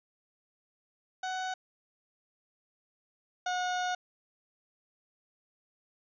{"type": "tone pair in turn", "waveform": "30% pulse", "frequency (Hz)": [746, 726.4], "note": ["F#5", "F#5"], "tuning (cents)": [14, -32], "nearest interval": "unison", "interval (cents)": 46, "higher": "first", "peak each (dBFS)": [-30, -27], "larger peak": "second", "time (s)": [[1.23, 1.54], [3.46, 3.95]], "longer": "second", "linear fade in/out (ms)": 5, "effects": ["resampled to 16000 Hz"]}